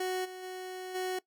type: tone with level steps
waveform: 30% pulse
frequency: 370 Hz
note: F#4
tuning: in tune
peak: -28 / -39 / -36 / -29 dBFS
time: 0-1.19 s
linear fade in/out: 5 ms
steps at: 0.24 / 0.42 / 0.94 s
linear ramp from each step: 20 ms
effects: noise-tail reverb RT60 0.1 s tail -20 dB re dry